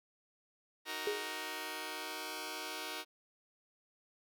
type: chord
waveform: 5% pulse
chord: D# minor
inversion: none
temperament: just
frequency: 311.1 / 373.4 / 466.7 Hz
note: D#4 / F#4 / A#4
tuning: 0 / +16 / +2 cents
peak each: -33 dBFS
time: 0.85-3.05 s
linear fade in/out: 50 ms
type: tone with exponential decay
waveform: sine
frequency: 416 Hz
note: G#4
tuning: 3 cents sharp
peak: -30 dBFS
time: 1.07-1.39 s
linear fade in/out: 2 ms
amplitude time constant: 68 ms
effects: none